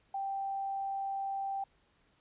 sine tone, 784 Hz, G5, in tune, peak -33 dBFS, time 0.14-1.64 s, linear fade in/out 5 ms, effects pink hiss -70 dBFS RMS until 2.2 s + resampled to 8000 Hz

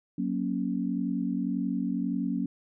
sine chord, F# major, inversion none, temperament equal with one note detuned, 185 / 235.4 / 277.2 Hz, F#3 / A#3 / C#4, 0 / +17 / 0 cents, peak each -31 dBFS, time 0.18-2.46 s, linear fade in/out 5 ms, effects none

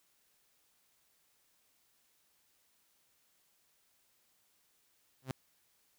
sawtooth tone with exponential growth, 130.81 Hz, C3, in tune, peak -28 dBFS, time 5.22-5.31 s, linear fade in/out 0 ms, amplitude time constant 18 ms, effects white hiss -73 dBFS RMS until 5.98 s

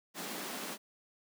pink high-pass noise, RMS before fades -41 dBFS, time 0.14-0.78 s, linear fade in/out 50 ms, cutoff 180 Hz, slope 48 dB/octave, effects none

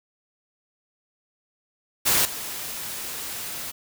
white noise with level steps, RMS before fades -20 / -33 dBFS, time 2.05-3.72 s, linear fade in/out 20 ms, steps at 2.25 s, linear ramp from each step 2 ms, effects none

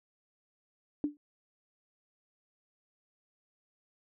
sine tone with exponential decay, 293.7 Hz, D4, in tune, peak -24 dBFS, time 1.04-1.17 s, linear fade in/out 1 ms, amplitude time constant 27 ms, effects none

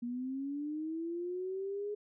sine linear sweep, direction up, 236.1 to 418.7 Hz, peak -35 dBFS, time 0.02-1.95 s, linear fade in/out 10 ms, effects none

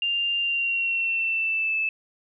sine tone with pitch glide, 2794 to 2622 Hz, F7 to E7, 0 to -10 cents, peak -22 dBFS, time 0.02-1.89 s, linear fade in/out 2 ms, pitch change -110 cents, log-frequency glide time 0.39-1.77 s, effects none

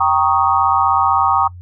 sine chord, Eb dominant seventh, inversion first, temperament equal, 784 / 932.3 / 1108.7 / 1244.5 Hz, G5 / Bb5 / Db6 / Eb6, 0 / 0 / 0 / 0 cents, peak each -17 dBFS, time 0-1.48 s, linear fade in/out 10 ms, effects noise-tail reverb RT60 0.1 s tail -23 dB re dry + added 89 Hz sine -32 dBFS peak until 1.61 s

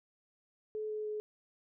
sine tone with pitch steps, 430 / 427.3 / 424.6 Hz, A4 / G#4 / G#4, -40 / +49 / +38 cents, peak -35 dBFS, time 0.75-1.2 s, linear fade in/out 0 ms, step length 150 ms, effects none

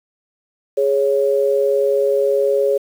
sine tone pair together, 415.3 / 554.4 Hz, G#4 / C#5, 0 / 0 cents, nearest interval perfect fourth, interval 500 cents, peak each -16 dBFS, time 0.77-2.78 s, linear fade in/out 10 ms, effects 7-bit

